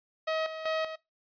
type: tone with tremolo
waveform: sawtooth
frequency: 636 Hz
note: D#5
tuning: 38 cents sharp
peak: -24 dBFS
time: 0.27-0.96 s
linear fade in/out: 10 ms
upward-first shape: square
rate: 2.6 Hz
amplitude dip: 65%
effects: noise-tail reverb RT60 0.2 s tail -21 dB re dry + resampled to 11025 Hz